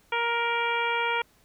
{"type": "harmonic tone", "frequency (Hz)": 469, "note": "A#4", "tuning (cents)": 11, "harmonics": [1, 2, 3, 4, 5, 6, 7], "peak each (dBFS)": [-32, -28, -31, -36, -30, -38, -38], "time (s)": [0.12, 1.22], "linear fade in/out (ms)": 5, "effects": ["pink hiss -62 dBFS RMS until 1.44 s"]}